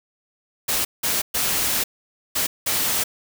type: noise bursts at uneven times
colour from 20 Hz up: white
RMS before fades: -22 dBFS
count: 5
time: 0.68-0.85 / 1.03-1.22 / 1.34-1.84 / 2.35-2.47 / 2.66-3.04 s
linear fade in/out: 10 ms
effects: none